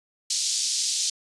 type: band-pass noise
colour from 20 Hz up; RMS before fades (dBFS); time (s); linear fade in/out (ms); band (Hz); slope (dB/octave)
pink; -26; 0.3-1.1; 5; 4400 to 7700; 24
effects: resampled to 24000 Hz